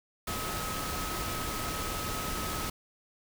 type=tone in noise; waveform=sine; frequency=1278 Hz; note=D#6; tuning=46 cents sharp; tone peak=-39 dBFS; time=0.27-2.7 s; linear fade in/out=5 ms; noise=pink; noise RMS=-35 dBFS; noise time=0.27-2.7 s; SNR=-7 dB; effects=none